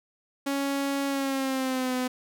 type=tone with pitch glide; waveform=sawtooth; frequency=277.8 to 253.3 Hz; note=C#4 to B3; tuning=+4 to +44 cents; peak=-22 dBFS; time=0.46-2.08 s; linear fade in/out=10 ms; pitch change=-160 cents; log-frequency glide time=1.07-1.95 s; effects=none